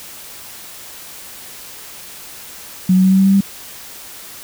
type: tone with pitch steps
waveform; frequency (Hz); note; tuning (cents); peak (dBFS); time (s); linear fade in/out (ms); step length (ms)
sine; 185 / 186.93 / 188.89 / 190.86 / 192.86 / 194.87 / 196.91; F#3 / F#3 / F#3 / G3 / G3 / G3 / G3; 0 / +18 / +36 / -46 / -28 / -10 / +8; -8; 2.89-3.408; 5; 74
effects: white hiss -35 dBFS RMS until 4.43 s